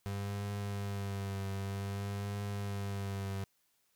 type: tone with vibrato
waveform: 35% pulse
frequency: 99.5 Hz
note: G2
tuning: 26 cents sharp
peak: -34 dBFS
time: 0.06-3.44 s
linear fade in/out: 0 ms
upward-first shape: triangle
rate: 0.53 Hz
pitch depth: 37 cents each way
effects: white hiss -75 dBFS RMS until 3.95 s